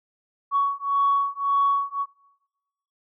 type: beating tone pair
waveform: sine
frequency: 1118 / 1119.8 Hz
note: C#6 / C#6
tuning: +14 / +17 cents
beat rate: 1.8 Hz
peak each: -22 dBFS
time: 0.51-2.06 s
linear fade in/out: 50 ms
effects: noise-tail reverb RT60 1.0 s tail -21 dB re dry + tanh soft clip ceiling -12 dBFS